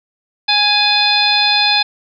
harmonic tone with a mistuned harmonic, 830.6 Hz, G#5, in tune, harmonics 1 / 2 / 3 / 4 / 5 / 6, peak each -18 / -22 / -17 / -16 / -16 / -21 dBFS, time 0.48-1.83 s, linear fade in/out 10 ms, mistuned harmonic 4, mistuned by +96 cents, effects none

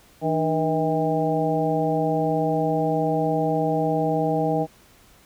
harmonic tone with a mistuned harmonic, 159.9 Hz, D#3, 48 cents sharp, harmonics 1 / 2 / 3 / 4 / 5, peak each -26 / -26 / -26 / -26 / -26 dBFS, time 0.21-4.67 s, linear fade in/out 50 ms, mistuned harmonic 2, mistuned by -93 cents, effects pink hiss -54 dBFS RMS until 5.25 s

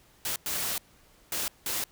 white noise bursts at uneven times, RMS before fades -31 dBFS, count 4, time 0.25-0.36 / 0.46-0.78 / 1.32-1.48 / 1.66-1.84 s, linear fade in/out 2 ms, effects pink hiss -60 dBFS RMS until 1.91 s

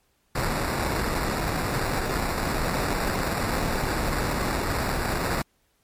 pink noise with sample-and-hold, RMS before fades -26 dBFS, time 0.35-5.42 s, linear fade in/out 5 ms, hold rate 3150 Hz, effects pink hiss -68 dBFS RMS until 5.83 s + MP3 64 kbps

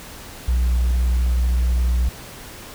sine tone, 61 Hz, B1, 21 cents flat, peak -13 dBFS, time 0.48-2.09 s, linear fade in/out 5 ms, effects tanh soft clip ceiling -14 dBFS + pink hiss -38 dBFS RMS until 2.74 s

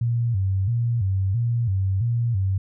sine tone with vibrato, 106.4 Hz, G#2, 42 cents sharp, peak -19 dBFS, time 0.01-2.58 s, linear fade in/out 5 ms, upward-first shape square, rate 1.5 Hz, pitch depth 180 cents each way, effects none

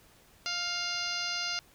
harmonic tone with a mistuned harmonic, 698.5 Hz, F5, in tune, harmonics 1 / 2 / 3 / 4 / 5 / 6 / 7 / 8 / 9, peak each -45 / -38 / -41 / -38 / -44 / -39 / -36 / -45 / -44 dBFS, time 0.46-1.59 s, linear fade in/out 0 ms, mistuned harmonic 3, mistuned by +29 cents, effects pink hiss -60 dBFS RMS until 1.74 s

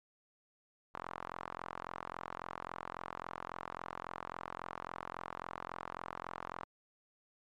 sawtooth tone with band-pass filter, 43.65 Hz, F1, in tune, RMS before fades -45 dBFS, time 0.94-6.64 s, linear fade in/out 0 ms, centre 1100 Hz, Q 2.5, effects MP3 64 kbps

